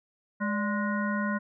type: harmonic tone with a mistuned harmonic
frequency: 208.1 Hz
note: G#3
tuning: 4 cents sharp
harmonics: 1 / 3 / 5 / 7 / 9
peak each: -28 / -37 / -35 / -34 / -38 dBFS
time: 0.4-1.39 s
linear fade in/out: 20 ms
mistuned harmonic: 3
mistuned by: -110 cents
effects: none